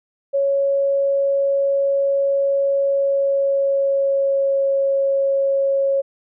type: tone with pitch glide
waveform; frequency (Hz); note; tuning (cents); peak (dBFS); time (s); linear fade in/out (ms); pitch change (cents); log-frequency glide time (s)
sine; 554.4 to 548.7; C#5 to C#5; 0 to -18; -15; 0.33-6.02; 20; -18; 2.87-4.64
effects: none